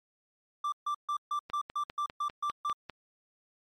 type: tone bursts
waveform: triangle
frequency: 1176 Hz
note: D6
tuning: 2 cents sharp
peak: -27 dBFS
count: 10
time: 0.64-2.73 s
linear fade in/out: 5 ms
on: 83 ms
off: 140 ms
type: click train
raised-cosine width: 0.3 ms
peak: -24 dBFS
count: 8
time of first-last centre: 1.5-2.897 s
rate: 5.01 Hz
effects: MP3 64 kbps